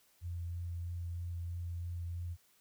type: tone with vibrato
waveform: sine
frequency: 86.3 Hz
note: F2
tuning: 20 cents flat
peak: -37 dBFS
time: 0.21-2.37 s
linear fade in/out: 50 ms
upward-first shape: sine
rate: 3.1 Hz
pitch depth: 12 cents each way
effects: white hiss -69 dBFS RMS until 2.6 s